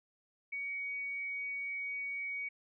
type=tone; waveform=sine; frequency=2249 Hz; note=C#7; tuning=24 cents sharp; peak=-36 dBFS; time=0.52-2.49 s; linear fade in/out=10 ms; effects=none